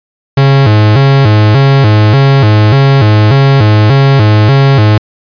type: tone with vibrato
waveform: 45% pulse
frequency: 120.8 Hz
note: B2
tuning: 38 cents flat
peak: -3 dBFS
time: 0.37-4.98 s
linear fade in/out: 5 ms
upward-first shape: square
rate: 1.7 Hz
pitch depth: 220 cents each way
effects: resampled to 11025 Hz